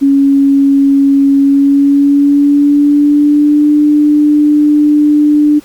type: tone with pitch glide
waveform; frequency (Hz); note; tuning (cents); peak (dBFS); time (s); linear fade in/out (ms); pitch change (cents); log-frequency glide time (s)
sine; 277.2 to 297.1; C#4 to D4; 0 to +20; -4; 0.01-5.6; 20; +120; 1.38-3.7
effects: pink hiss -40 dBFS RMS until 5.64 s + MP3 96 kbps